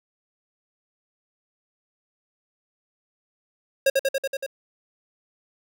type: tone with echo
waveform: square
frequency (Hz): 542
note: C#5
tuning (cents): -39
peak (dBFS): -16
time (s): 3.86-3.9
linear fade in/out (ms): 5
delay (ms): 94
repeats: 6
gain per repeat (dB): -2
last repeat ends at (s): 4.464
effects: none